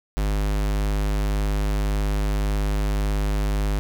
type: tone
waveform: square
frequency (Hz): 50.9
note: G#1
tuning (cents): -34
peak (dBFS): -21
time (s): 0.17-3.79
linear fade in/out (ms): 0
effects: none